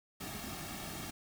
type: noise with comb filter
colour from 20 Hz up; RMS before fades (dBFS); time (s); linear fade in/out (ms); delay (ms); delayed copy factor
pink; -43; 0.2-1.11; 10; 2; -0.65
effects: none